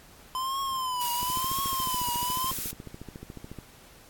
square tone with vibrato, 1024 Hz, C6, 38 cents flat, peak -29 dBFS, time 0.35-2.51 s, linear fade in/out 0 ms, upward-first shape triangle, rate 0.98 Hz, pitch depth 120 cents each way
blue noise, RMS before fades -33 dBFS, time 1.01-2.71 s, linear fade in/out 2 ms
click train, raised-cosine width 3 ms, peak -27 dBFS, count 34, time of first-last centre 1.23-3.587 s, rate 14 Hz
effects pink hiss -53 dBFS RMS until 4.09 s + AAC 64 kbps

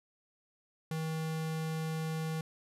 square tone, 159.4 Hz, D#3, 42 cents sharp, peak -34 dBFS, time 0.91-2.41 s, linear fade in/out 2 ms, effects resampled to 32000 Hz

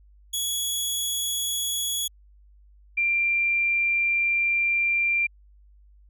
15% pulse / sine tone pair in turn, 3364 / 2373 Hz, G#7 / D7, +22 / +17 cents, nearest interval tritone, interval 605 cents, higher first, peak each -18 / -20 dBFS, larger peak first, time 0.33-2.08 / 2.97-5.27 s, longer second, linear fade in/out 10 ms, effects added 50 Hz sine -51 dBFS peak until 6.09 s

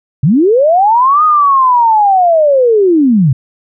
sine linear two-way sweep, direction up then down, 119.9 to 1254 to 119.9 Hz, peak -5 dBFS, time 0.23-3.33 s, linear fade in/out 5 ms, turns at 1.24 s, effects none

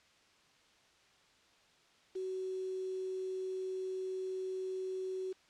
sine tone with quantisation, 375.4 Hz, F#4, 25 cents sharp, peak -36 dBFS, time 2.15-5.33 s, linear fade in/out 10 ms, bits 9, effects white hiss -66 dBFS RMS until 5.49 s + low-pass 5000 Hz 12 dB/octave

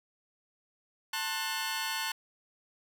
15% pulse chord, F# diminished, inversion first, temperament just, 888 / 1065.6 / 1480 Hz, A5 / C6 / F#6, +16 / +31 / 0 cents, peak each -29 / -32 / -30 dBFS, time 1.13-2.12 s, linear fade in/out 5 ms, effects none

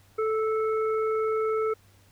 harmonic tone, 438.2 Hz, A4, 7 cents flat, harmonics 1 / 3 / 5, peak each -24 / -31 / -43 dBFS, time 0.18-1.74 s, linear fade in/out 10 ms, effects added 97 Hz sine -58 dBFS peak until 2.11 s + pink hiss -61 dBFS RMS until 2.11 s

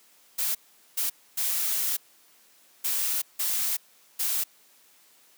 blue noise bursts at uneven times, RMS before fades -27 dBFS, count 6, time 0.38-0.55 / 0.97-1.1 / 1.37-1.97 / 2.84-3.22 / 3.39-3.77 / 4.19-4.44 s, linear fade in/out 10 ms, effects white hiss -59 dBFS RMS until 5.37 s + high-pass 200 Hz 12 dB/octave

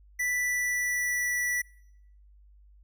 square tone with pitch glide, 1975.5 to 1958.5 Hz, B6 to B6, 0 to -15 cents, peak -27 dBFS, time 0.19-1.62 s, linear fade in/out 10 ms, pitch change -15 cents, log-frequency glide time 0.32-1.34 s, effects noise-tail reverb RT60 0.8 s tail -25 dB re dry + added 50 Hz sine -53 dBFS peak until 2.83 s

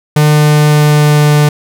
45% pulse tone with pitch glide, 150.1 to 148.55 Hz, D3 to D3, +38 to +20 cents, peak -5 dBFS, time 0.16-1.49 s, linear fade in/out 5 ms, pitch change -18 cents, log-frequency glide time 0.48-1.31 s, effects none

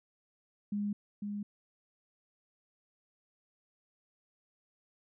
sine tone with echo, 205.3 Hz, G#3, 20 cents flat, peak -31 dBFS, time 0.72-0.93 s, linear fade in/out 5 ms, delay 500 ms, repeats 1, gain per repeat -4 dB, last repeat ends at 1.43 s, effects none

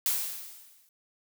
blue noise with exponential decay, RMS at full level -25 dBFS, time 0.06-0.89 s, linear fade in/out 1 ms, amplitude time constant 180 ms, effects none

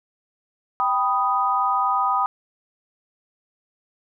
sine chord, G augmented, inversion none, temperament equal, 784 / 987.8 / 1244.5 Hz, G5 / B5 / D#6, 0 / 0 / 0 cents, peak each -24 / -23 / -21 dBFS, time 0.8-2.26 s, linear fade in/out 0 ms, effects none

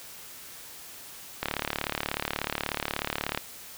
click train, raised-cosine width 0.3 ms, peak -11 dBFS, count 72, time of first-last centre 1.43-3.375 s, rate 36.5 Hz, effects white hiss -45 dBFS RMS until 3.77 s

